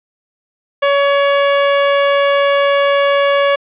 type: tone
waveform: sawtooth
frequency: 563 Hz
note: C#5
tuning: 27 cents sharp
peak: -6 dBFS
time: 0.82-3.56 s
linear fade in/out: 10 ms
effects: resampled to 8000 Hz + 7-bit